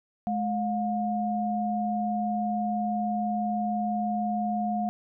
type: tone pair together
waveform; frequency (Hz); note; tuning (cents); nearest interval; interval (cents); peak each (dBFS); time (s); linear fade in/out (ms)
sine; 212.1 / 714; G#3 / F5; +37 / +38; octave + major sixth; 2101; -28; 0.27-4.89; 0
effects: none